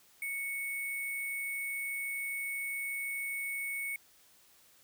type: tone with sample-and-hold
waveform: sine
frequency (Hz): 2217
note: C#7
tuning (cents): 0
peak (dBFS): -34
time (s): 0.22-3.96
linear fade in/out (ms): 2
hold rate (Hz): 11025
effects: white hiss -63 dBFS RMS until 4.83 s